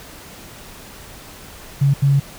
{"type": "tone bursts at uneven times", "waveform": "sine", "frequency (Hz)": 139.5, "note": "C#3", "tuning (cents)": 11, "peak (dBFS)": -11, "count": 2, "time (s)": [[1.81, 1.94], [2.02, 2.2]], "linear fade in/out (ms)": 10, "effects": ["pink hiss -39 dBFS RMS until 2.38 s"]}